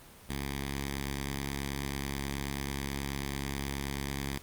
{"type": "tone with notch filter", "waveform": "5% pulse", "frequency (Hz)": 69.3, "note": "C#2", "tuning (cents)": 0, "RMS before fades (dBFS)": -36, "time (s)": [0.29, 4.38], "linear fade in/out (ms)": 5, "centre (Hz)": 580, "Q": 0.59, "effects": ["pink hiss -53 dBFS RMS until 4.42 s", "Opus 24 kbps"]}